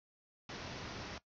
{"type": "low-pass noise", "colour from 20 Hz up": "pink", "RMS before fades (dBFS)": -45, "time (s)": [0.49, 1.18], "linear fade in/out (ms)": 2, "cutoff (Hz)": 6100, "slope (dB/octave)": 96, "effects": ["noise-tail reverb RT60 0.1 s tail -17 dB re dry", "high-pass 60 Hz 12 dB/octave"]}